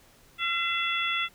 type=harmonic tone with a mistuned harmonic; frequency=681 Hz; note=F5; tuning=44 cents flat; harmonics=2 / 3 / 4 / 5; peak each=-31 / -31 / -31 / -31 dBFS; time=0.38-1.29 s; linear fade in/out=50 ms; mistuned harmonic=4; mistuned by=-26 cents; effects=pink hiss -58 dBFS RMS until 1.34 s